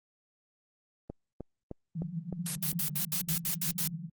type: click train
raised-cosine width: 2 ms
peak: -25 dBFS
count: 5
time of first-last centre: 1.1-2.327 s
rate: 3.26 Hz
type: band-pass noise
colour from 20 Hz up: white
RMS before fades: -39 dBFS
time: 1.95-4.1 s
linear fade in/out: 5 ms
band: 150 to 180 Hz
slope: 96 dB/octave
type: noise bursts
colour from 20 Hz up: blue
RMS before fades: -31 dBFS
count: 9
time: 2.46-3.875 s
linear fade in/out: 2 ms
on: 95 ms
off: 70 ms
effects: Opus 32 kbps